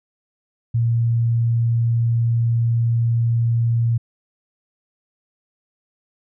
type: tone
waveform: sine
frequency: 116.54 Hz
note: A#2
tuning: in tune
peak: -15 dBFS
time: 0.74-3.98 s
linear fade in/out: 10 ms
effects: none